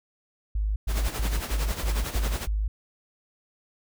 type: tone bursts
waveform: sine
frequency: 51.91 Hz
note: G#1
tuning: in tune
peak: -23 dBFS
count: 7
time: 0.55-2.68 s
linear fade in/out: 5 ms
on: 210 ms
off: 110 ms
type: noise with tremolo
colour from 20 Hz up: pink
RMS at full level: -31 dBFS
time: 0.87-2.48 s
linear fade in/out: 50 ms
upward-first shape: sine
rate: 11 Hz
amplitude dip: 65%
effects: none